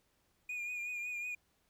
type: tone with vibrato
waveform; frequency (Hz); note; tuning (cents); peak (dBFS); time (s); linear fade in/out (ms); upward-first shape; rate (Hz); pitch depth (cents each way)
triangle; 2441; D#7; -34; -36; 0.49-1.35; 5; triangle; 5.4; 42
effects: pink hiss -75 dBFS RMS until 1.69 s